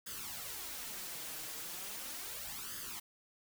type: noise with flanger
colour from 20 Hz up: white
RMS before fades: -44 dBFS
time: 0.06-3 s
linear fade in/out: 10 ms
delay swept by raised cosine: 0.61 to 6.51 ms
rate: 0.37 Hz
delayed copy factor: +0.7
effects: none